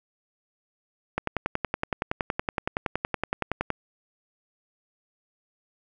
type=click train; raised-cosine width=0.5 ms; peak=-10 dBFS; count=28; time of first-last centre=1.18-3.703 s; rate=10.7 Hz; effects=none